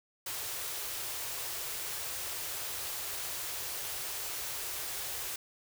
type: band-stop noise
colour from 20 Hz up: white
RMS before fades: -38 dBFS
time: 0.26-5.36 s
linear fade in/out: 5 ms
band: 150 to 320 Hz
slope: 48 dB/octave
effects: none